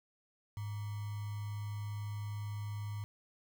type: tone with sample-and-hold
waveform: sine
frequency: 103.83 Hz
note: G#2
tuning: in tune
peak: -37 dBFS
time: 0.57-3.04 s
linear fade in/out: 0 ms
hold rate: 1050 Hz
effects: none